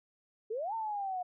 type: exponential two-way sweep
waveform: sine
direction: up then down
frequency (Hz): 413.6 to 914 to 716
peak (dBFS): -33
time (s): 0.5-1.23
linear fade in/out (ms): 10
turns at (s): 0.74
effects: none